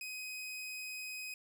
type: tone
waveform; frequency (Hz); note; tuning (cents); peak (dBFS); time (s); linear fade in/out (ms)
sawtooth; 2515; D#7; +18; -38; 0.01-1.34; 2
effects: 11-bit